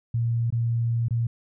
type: tone with dropouts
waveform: sine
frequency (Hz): 116.7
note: A#2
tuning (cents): +2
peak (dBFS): -21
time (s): 0.14-1.27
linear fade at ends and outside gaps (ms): 5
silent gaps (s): 0.504-0.524 / 1.084-1.107
effects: none